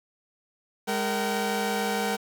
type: tone cluster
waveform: sawtooth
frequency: 205.8 / 464.8 / 762 Hz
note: G#3 / A#4 / G5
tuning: -16 / -5 / -49 cents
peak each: -26 dBFS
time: 0.87-2.17 s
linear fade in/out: 20 ms
effects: 8-bit